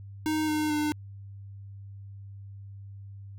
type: tone with pitch steps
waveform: square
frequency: 310 / 305.4 / 300.8 Hz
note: D#4 / D#4 / D4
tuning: -6 / -32 / +42 cents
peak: -26 dBFS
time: 0.26-0.92 s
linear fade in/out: 0 ms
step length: 220 ms
effects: added 99 Hz sine -41 dBFS peak until 3.38 s